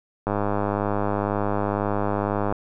click train, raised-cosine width 1 ms, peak -10 dBFS, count 231, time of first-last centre 0.27-2.525 s, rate 102 Hz, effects none

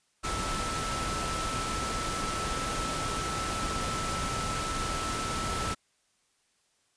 sine tone in noise, 1318.5 Hz, E6, in tune, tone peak -34 dBFS, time 0.23-5.75 s, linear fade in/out 20 ms, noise pink, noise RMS -33 dBFS, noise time 0.23-5.75 s, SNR -4 dB, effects white hiss -71 dBFS RMS until 6.96 s + resampled to 22050 Hz

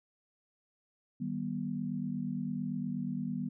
sine chord, Eb augmented, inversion none, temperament just, 155.56 / 194.45 / 243.1 Hz, Eb3 / G3 / B3, 0 / -14 / -27 cents, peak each -39 / -37 / -36 dBFS, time 1.2-3.49 s, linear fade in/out 10 ms, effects none

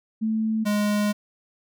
sine / square tone pair in turn, 220 / 207.7 Hz, A3 / G#3, 0 / 0 cents, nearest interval minor second, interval 100 cents, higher first, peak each -21 dBFS, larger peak neither, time 0.21-0.65 / 0.65-1.13 s, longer second, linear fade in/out 20 ms, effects none

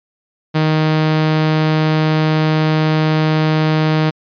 sawtooth tone, 156 Hz, D#3, 5 cents sharp, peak -8 dBFS, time 0.54-4.11 s, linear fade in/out 20 ms, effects resampled to 11025 Hz

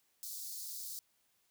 white high-pass noise, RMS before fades -44 dBFS, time 0.23-0.99 s, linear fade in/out 0 ms, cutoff 4100 Hz, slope 48 dB/octave, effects white hiss -75 dBFS RMS until 1.5 s

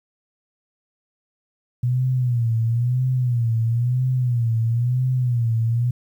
sine tone with vibrato, 120.8 Hz, B2, 38 cents flat, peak -17 dBFS, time 1.83-5.91 s, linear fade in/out 5 ms, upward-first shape sine, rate 1 Hz, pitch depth 110 cents each way, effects 9-bit

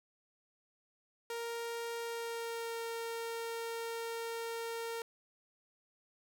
sawtooth tone with pitch glide, 465.9 to 460.3 Hz, A#4 to A#4, -1 to -22 cents, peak -34 dBFS, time 1.3-5.02 s, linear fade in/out 2 ms, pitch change -21 cents, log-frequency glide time 1.98-2.79 s, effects none

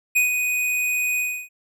square tone with ADSR envelope, 2489 Hz, D#7, in tune, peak -15 dBFS, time 0.15-1.49 s, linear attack 16 ms, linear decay 130 ms, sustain -6 dB, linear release 300 ms, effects none

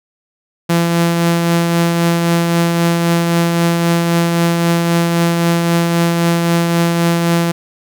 sawtooth tone with tremolo, 169.5 Hz, E3, 49 cents sharp, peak -6 dBFS, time 0.69-7.52 s, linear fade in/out 10 ms, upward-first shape triangle, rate 3.8 Hz, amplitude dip 35%, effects none

